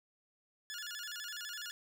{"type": "tone with vibrato", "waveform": "15% pulse", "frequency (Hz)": 1566, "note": "G6", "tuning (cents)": -2, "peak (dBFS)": -35, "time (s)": [0.7, 1.71], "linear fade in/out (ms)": 0, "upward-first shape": "square", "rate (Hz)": 12, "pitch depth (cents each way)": 160, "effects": []}